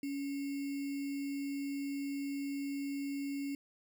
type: tone with sample-and-hold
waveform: sine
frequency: 280 Hz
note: C#4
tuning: 18 cents sharp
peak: -35 dBFS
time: 0.03-3.55 s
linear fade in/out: 2 ms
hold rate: 2450 Hz
effects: none